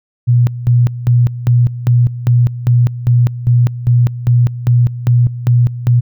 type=tone with tremolo; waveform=sine; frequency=121.1 Hz; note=B2; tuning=34 cents flat; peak=-6 dBFS; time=0.27-6.01 s; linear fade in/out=20 ms; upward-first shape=square; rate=2.5 Hz; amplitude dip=80%; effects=none